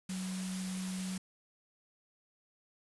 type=tone in noise; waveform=sine; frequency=186.5 Hz; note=F#3; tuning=14 cents sharp; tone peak=-36 dBFS; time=0.09-1.18 s; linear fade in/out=5 ms; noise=white; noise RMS=-44 dBFS; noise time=0.09-1.18 s; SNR=+5 dB; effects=resampled to 24000 Hz